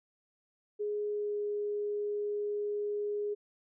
sine tone with pitch glide, 416.6 to 414 Hz, G#4 to G#4, +5 to -5 cents, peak -31 dBFS, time 0.79-3.35 s, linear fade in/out 20 ms, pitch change -10 cents, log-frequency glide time 1.09-1.37 s, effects none

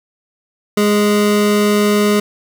square tone pair together, 207.7 / 414.4 Hz, G#3 / G#4, 0 / -4 cents, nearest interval octave, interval 1196 cents, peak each -14 / -15 dBFS, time 0.77-2.2 s, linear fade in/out 5 ms, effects none

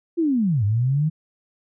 sine linear two-way sweep, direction down then up, 349.2 to 98.3 to 160.3 Hz, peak -17 dBFS, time 0.17-1.1 s, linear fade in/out 20 ms, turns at 0.64 s, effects none

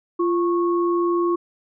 sine tone pair together, 345.9 / 1100 Hz, F4 / C#6, -17 / -14 cents, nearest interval octave + minor sixth, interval 2003 cents, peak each -18 / -25 dBFS, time 0.19-1.36 s, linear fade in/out 10 ms, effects none

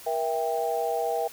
sine chord, E diminished, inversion second, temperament just, 474.7 / 659.3 / 791.1 Hz, Bb4 / E5 / G5, +31 / 0 / +16 cents, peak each -29 dBFS, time 0.06-1.28 s, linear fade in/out 10 ms, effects white hiss -46 dBFS RMS until 1.32 s

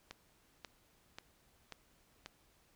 click train, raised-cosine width 0.2 ms, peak -28 dBFS, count 5, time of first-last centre 0.11-2.261 s, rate 1.86 Hz, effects pink hiss -70 dBFS RMS until 2.75 s

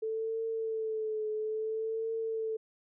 sine tone with vibrato, 440 Hz, A4, in tune, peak -31 dBFS, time 0.02-2.57 s, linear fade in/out 10 ms, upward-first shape triangle, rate 0.59 Hz, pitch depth 45 cents each way, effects none

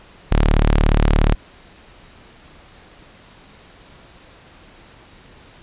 sawtooth tone, 37 Hz, D1, 14 cents sharp, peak -8 dBFS, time 0.31-1.35 s, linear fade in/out 10 ms, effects pink hiss -46 dBFS RMS until 5.62 s + resampled to 8000 Hz

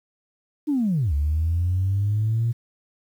sine linear two-way sweep, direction down then up, 309.2 to 70.3 to 118.5 Hz, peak -18 dBFS, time 0.67-2.53 s, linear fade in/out 20 ms, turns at 1.13 s, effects tanh soft clip ceiling -15 dBFS + 9-bit

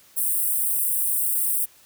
white high-pass noise, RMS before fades -23 dBFS, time 0.16-1.66 s, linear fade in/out 20 ms, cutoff 8300 Hz, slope 96 dB/octave, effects white hiss -54 dBFS RMS until 1.85 s

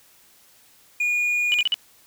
triangle tone, 2440 Hz, D#7, 34 cents flat, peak -18 dBFS, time 1-1.63 s, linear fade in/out 5 ms
sine tone bursts, 2960 Hz, F#7, in tune, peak -17 dBFS, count 4, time 1.52-1.742 s, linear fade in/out 0 ms, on 21 ms, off 46 ms
effects white hiss -55 dBFS RMS until 2.06 s

